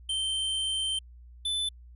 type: tone pair in turn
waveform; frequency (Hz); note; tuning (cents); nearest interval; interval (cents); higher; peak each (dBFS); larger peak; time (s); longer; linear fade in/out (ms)
square; 3116 / 3509; G7 / A7; -11 / -5; major second; 206; second; -28; neither; 0.09-0.99 / 1.45-1.69; first; 5
effects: added 60 Hz sine -47 dBFS peak until 1.95 s + resampled to 32000 Hz